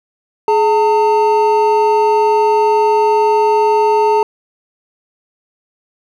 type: tone pair together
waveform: triangle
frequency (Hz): 422.1 / 900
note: G#4 / A5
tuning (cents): +28 / +39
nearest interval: octave + minor second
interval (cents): 1311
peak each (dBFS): -10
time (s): 0.48-4.23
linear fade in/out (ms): 2
effects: none